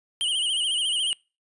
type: tone with vibrato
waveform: square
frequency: 3029 Hz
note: F#7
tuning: 40 cents sharp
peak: -23 dBFS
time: 0.21-1.13 s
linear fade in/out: 0 ms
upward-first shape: sine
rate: 14 Hz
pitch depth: 100 cents each way
effects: noise-tail reverb RT60 0.3 s tail -25 dB re dry + resampled to 24000 Hz